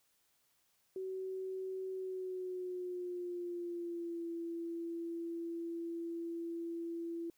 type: tone with pitch glide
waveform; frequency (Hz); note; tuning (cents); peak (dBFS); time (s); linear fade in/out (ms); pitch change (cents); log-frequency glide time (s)
sine; 377.5 to 336.3; F#4 to E4; +35 to +35; -38; 0.96-7.3; 2; -200; 1.92-4.28
effects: white hiss -75 dBFS RMS until 7.37 s

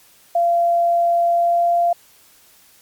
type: tone with pitch glide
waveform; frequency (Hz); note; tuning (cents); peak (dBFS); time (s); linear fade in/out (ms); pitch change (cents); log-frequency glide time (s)
sine; 687 to 691; F5 to F5; -29 to -19; -13; 0.35-1.93; 5; +10; 1.26-1.75
effects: white hiss -51 dBFS RMS until 2.81 s + MP3 96 kbps

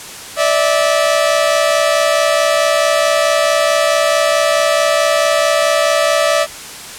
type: tone pair together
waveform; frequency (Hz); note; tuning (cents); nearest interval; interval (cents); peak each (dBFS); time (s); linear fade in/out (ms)
sawtooth; 586 / 650.6; D5 / E5; -4 / -23; major second; 181; -10; 0.36-6.47; 50
effects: white hiss -30 dBFS RMS until 6.98 s + low-pass 10000 Hz 12 dB/octave

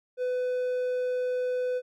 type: tone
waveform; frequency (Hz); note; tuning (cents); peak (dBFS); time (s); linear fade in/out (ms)
triangle; 501; B4; +25; -24; 0.17-1.82; 50
effects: none

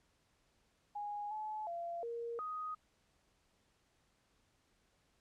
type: tone with pitch steps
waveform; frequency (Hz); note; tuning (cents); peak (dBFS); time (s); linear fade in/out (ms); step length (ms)
sine; 826 / 858 / 685 / 467.9 / 1249; G#5 / A5 / F5 / A#4 / D#6; -10 / -44 / -34 / +6 / +6; -39; 0.95-2.75; 10; 360
effects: pink hiss -75 dBFS RMS until 5.2 s + low-pass 9000 Hz 12 dB/octave

